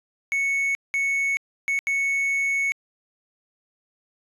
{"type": "tone bursts at uneven times", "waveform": "triangle", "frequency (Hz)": 2212, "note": "C#7", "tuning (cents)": -4, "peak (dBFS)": -19, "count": 4, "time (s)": [[0.32, 0.75], [0.94, 1.37], [1.68, 1.79], [1.87, 2.72]], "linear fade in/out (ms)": 0, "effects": ["resampled to 32000 Hz"]}